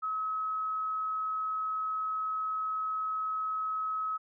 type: tone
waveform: sine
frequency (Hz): 1282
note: E6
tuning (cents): -49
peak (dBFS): -30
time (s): 0.02-4.18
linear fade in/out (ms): 20
effects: none